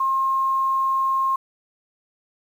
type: tone with quantisation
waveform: sine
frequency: 1068 Hz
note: C6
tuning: 35 cents sharp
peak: -18 dBFS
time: 0-1.36 s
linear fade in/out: 5 ms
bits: 8
effects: none